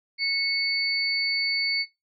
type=tone pair together; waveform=sine; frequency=2200 / 4500 Hz; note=C#7 / C#8; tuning=-14 / +25 cents; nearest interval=octave; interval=1239 cents; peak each=-25 dBFS; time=0.18-1.86 s; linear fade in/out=50 ms; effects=noise-tail reverb RT60 0.2 s tail -19 dB re dry